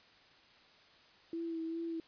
sine tone with vibrato, 329.6 Hz, E4, in tune, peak -36 dBFS, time 1.33-2 s, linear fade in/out 2 ms, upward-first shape sine, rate 2.5 Hz, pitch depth 26 cents each way, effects white hiss -62 dBFS RMS until 2.07 s + resampled to 11025 Hz

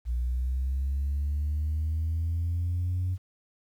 sine linear sweep, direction up, 59.1 to 92.5 Hz, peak -24 dBFS, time 0.05-3.18 s, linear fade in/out 50 ms, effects tanh soft clip ceiling -23 dBFS + 10-bit

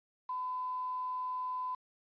sine tone with quantisation, 1010 Hz, B5, 39 cents sharp, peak -34 dBFS, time 0.29-1.75 s, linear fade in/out 5 ms, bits 9, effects resampled to 11025 Hz

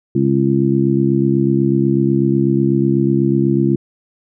harmonic tone, 68.1 Hz, C#2, 30 cents flat, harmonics 2 / 3 / 4 / 5, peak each -17 / -17 / -19 / -16 dBFS, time 0.15-3.76 s, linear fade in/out 5 ms, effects none

